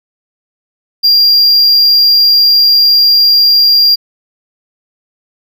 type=tone; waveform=triangle; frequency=4777 Hz; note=D8; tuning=29 cents sharp; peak=-3 dBFS; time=1.03-3.96 s; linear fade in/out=20 ms; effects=none